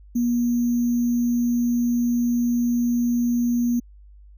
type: tone with sample-and-hold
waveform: sine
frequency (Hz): 240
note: B3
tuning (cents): -49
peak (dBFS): -18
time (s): 0.15-3.8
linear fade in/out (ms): 10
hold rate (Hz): 6300
effects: added 50 Hz sine -44 dBFS peak until 4.37 s